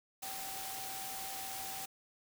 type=tone in noise; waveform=sine; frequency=773 Hz; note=G5; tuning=24 cents flat; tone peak=-46 dBFS; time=0.22-1.86 s; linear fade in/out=10 ms; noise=white; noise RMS=-43 dBFS; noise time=0.22-1.86 s; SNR=-6 dB; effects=none